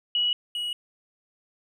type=tone pair in turn; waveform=sine / triangle; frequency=2924 / 2912 Hz; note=F#7 / F#7; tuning=-21 / -28 cents; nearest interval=unison; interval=7 cents; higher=first; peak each=-21 / -26 dBFS; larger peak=first; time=0.15-0.33 / 0.55-0.73 s; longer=neither; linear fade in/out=2 ms; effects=none